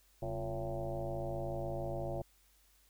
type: tone with frequency modulation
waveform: sine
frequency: 349.2 Hz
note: F4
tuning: in tune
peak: -35 dBFS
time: 0.22-2.22 s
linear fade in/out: 5 ms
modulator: 107 Hz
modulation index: 3.5
effects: added 50 Hz sine -69 dBFS peak until 2.89 s + white hiss -69 dBFS RMS until 2.89 s